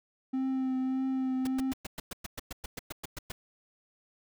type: tone with vibrato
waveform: triangle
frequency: 261.6 Hz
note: C4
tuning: in tune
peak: -26 dBFS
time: 0.33-1.73 s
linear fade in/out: 10 ms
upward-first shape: triangle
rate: 1.7 Hz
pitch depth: 20 cents each way
type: noise bursts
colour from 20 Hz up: pink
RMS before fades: -38 dBFS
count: 15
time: 1.45-3.32 s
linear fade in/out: 5 ms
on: 22 ms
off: 110 ms
effects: none